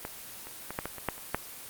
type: clicks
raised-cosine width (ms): 0.5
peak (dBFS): -20 / -28 / -20 / -15 / -17 / -25 / -12 / -29 / -12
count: 9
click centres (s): 0.051 / 0.47 / 0.706 / 0.789 / 0.856 / 0.983 / 1.087 / 1.18 / 1.346
effects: white hiss -44 dBFS RMS until 1.69 s + Opus 24 kbps